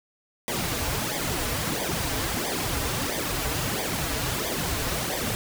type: noise with flanger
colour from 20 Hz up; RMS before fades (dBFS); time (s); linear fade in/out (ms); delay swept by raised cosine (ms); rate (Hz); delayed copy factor
pink; -28; 0.48-5.35; 0; 0.72 to 5.62; 1.5; -0.8
effects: none